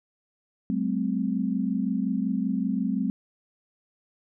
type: tone cluster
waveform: sine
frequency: 188.9 / 214.4 / 259 Hz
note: F#3 / A3 / C4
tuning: +36 / -45 / -17 cents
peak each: -28 dBFS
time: 0.7-3.1 s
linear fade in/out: 0 ms
effects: none